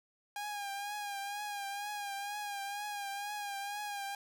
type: tone with vibrato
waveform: sawtooth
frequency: 813 Hz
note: G#5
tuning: 37 cents flat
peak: -34 dBFS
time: 0.36-4.15 s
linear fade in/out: 2 ms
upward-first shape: triangle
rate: 2.1 Hz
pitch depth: 53 cents each way
effects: none

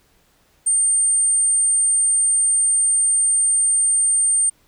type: tone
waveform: sine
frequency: 8770 Hz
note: C#9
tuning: 20 cents flat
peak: -14 dBFS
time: 0.66-4.5 s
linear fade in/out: 10 ms
effects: pink hiss -59 dBFS RMS until 4.67 s

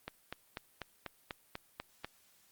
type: click train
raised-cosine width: 0.3 ms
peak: -23 dBFS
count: 9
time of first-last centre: 0.08-2.046 s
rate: 4.07 Hz
effects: white hiss -67 dBFS RMS until 2.51 s + Opus 32 kbps

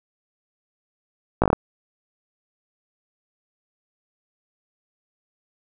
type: slowing click train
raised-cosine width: 1 ms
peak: -3 dBFS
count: 6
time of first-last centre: 1.42-1.53 s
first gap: 17 ms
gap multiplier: 1.13
effects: none

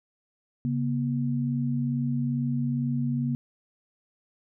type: tone pair together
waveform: sine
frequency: 137.37 / 239.7 Hz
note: C#3 / A#3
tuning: -15 / +48 cents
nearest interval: minor seventh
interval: 963 cents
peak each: -27 dBFS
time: 0.65-3.35 s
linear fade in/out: 0 ms
effects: none

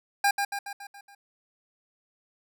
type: tone with echo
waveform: 25% pulse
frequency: 804 Hz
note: G5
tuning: 44 cents sharp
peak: -16 dBFS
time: 0.24-0.31 s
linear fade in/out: 5 ms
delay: 140 ms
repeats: 6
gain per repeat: -5 dB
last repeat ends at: 1.15 s
effects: none

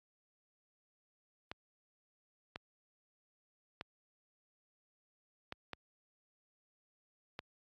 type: clicks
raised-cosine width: 0.3 ms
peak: -25 dBFS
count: 6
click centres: 1.515 / 2.559 / 3.811 / 5.524 / 5.733 / 7.391 s
effects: high-pass 60 Hz 12 dB/octave + AAC 64 kbps

